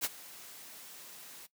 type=noise with ADSR envelope; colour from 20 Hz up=white; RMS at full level=-30 dBFS; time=0.01-1.47 s; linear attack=36 ms; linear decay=32 ms; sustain=-20 dB; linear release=16 ms; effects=noise-tail reverb RT60 0.1 s tail -18 dB re dry + high-pass 150 Hz 12 dB/octave